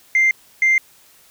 sine tone pair in turn, 2093 / 2093 Hz, C7 / C7, 0 / 0 cents, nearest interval unison, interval 0 cents, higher neither, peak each -10 dBFS, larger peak neither, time 0.15-0.31 / 0.62-0.78 s, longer neither, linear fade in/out 2 ms, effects tanh soft clip ceiling -9 dBFS + white hiss -51 dBFS RMS until 1.3 s

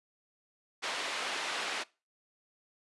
white band-pass noise, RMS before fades -36 dBFS, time 0.82-1.84 s, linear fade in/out 20 ms, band 430 to 3200 Hz, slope 12 dB/octave, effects noise-tail reverb RT60 0.3 s tail -22 dB re dry + resampled to 24000 Hz

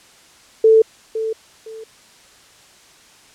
sine tone with echo, 443.1 Hz, A4, 12 cents sharp, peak -7 dBFS, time 0.64-0.82 s, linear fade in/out 5 ms, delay 510 ms, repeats 2, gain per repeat -12 dB, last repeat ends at 1.84 s, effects white hiss -48 dBFS RMS until 3.34 s + low-pass 8000 Hz 12 dB/octave

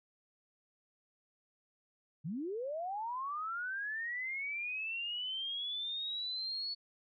sine linear sweep, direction up, 134.9 to 4435 Hz, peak -36 dBFS, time 2.24-6.75 s, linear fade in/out 20 ms, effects none

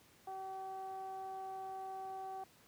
15% pulse tone with low-pass filter, 382.6 Hz, G4, 42 cents flat, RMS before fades -45 dBFS, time 0.27-2.44 s, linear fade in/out 5 ms, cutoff 810 Hz, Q 4.1, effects pink hiss -65 dBFS RMS until 2.67 s + high-pass 100 Hz 12 dB/octave

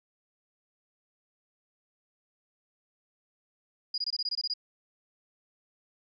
sine tone bursts, 4888 Hz, D#8, 32 cents flat, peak -28 dBFS, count 10, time 3.94-4.538 s, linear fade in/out 5 ms, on 40 ms, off 22 ms, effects none

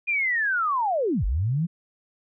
sine linear two-way sweep, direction down then up, 2460 to 42.39 to 177.1 Hz, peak -21 dBFS, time 0.07-1.67 s, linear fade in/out 20 ms, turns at 1.25 s, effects none

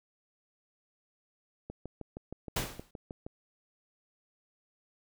click train, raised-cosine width 2 ms, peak -27 dBFS, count 11, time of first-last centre 1.7-3.265 s, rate 6.39 Hz
pink noise with exponential decay, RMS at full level -29 dBFS, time 2.56-2.91 s, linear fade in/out 5 ms, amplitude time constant 74 ms
effects none

